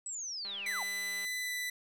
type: linear sweep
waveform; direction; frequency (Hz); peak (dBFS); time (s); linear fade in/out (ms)
sine; down; 8010 to 703; -37; 0.06-0.83; 2
type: click train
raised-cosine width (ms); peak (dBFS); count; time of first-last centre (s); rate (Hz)
0.3; -36; 160; 0.45-1.249; 199
type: tone with pitch glide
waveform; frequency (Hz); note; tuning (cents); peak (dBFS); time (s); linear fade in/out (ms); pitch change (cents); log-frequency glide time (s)
sawtooth; 2000 to 1987.3; B6 to B6; +21 to +10; -31; 0.66-1.7; 5; -11; 1.41-1.52
effects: none